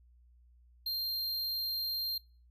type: tone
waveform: square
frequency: 4186 Hz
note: C8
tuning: in tune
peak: -33 dBFS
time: 0.86-2.18 s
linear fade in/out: 5 ms
effects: noise-tail reverb RT60 0.4 s tail -25 dB re dry + added 60 Hz sine -59 dBFS peak until 2.5 s